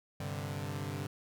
sawtooth chord, G suspended fourth, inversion none, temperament equal, 98 / 130.81 / 146.83 Hz, G2 / C3 / D3, 0 / 0 / 0 cents, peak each -36 / -38 / -36 dBFS, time 0.2-1.07 s, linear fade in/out 5 ms, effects none

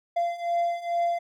triangle beating tone pair, 687 / 689.3 Hz, F5 / F5, -29 / -23 cents, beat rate 2.3 Hz, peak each -27 / -24 dBFS, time 0.16-1.19 s, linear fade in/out 10 ms, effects none

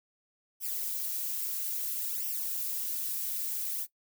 violet noise with flanger, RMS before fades -34 dBFS, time 0.6-3.87 s, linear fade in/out 50 ms, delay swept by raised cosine 0.35 to 6.25 ms, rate 0.6 Hz, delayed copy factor +0.85, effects noise-tail reverb RT60 0.1 s tail -18 dB re dry

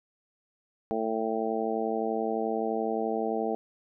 harmonic tone, 111.6 Hz, A2, 25 cents sharp, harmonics 2 / 3 / 4 / 5 / 6 / 7, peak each -34 / -35 / -31 / -38 / -34 / -34 dBFS, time 0.91-3.55 s, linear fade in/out 0 ms, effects none

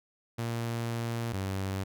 sawtooth tone pair in turn, 116.54 / 96.26 Hz, A#2 / G2, 0 / -31 cents, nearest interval minor third, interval 331 cents, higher first, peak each -27 dBFS, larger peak neither, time 0.38-1.33 / 1.33-1.84 s, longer first, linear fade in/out 10 ms, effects none

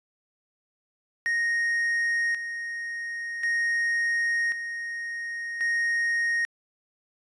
triangle tone with tremolo, 1864.7 Hz, A#6, in tune, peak -21 dBFS, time 1.26-6.45 s, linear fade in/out 0 ms, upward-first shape square, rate 0.46 Hz, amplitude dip 60%, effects resampled to 22050 Hz

